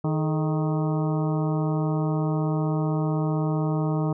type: harmonic tone with a mistuned harmonic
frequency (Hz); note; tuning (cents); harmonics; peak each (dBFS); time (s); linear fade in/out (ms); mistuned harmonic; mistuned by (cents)
155.9; D#3; +4; 1 / 2 / 3 / 4 / 5 / 6 / 7 / 8; -23 / -29 / -33 / -35 / -37 / -39 / -40 / -41; 0.04-4.13; 5; 3; -120
effects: none